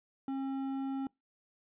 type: tone with hard clipping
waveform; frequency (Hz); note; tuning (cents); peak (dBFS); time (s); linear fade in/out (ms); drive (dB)
triangle; 269.8; C#4; -47; -35; 0.28-1.07; 2; 12
effects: noise-tail reverb RT60 0.2 s tail -25 dB re dry + resampled to 8000 Hz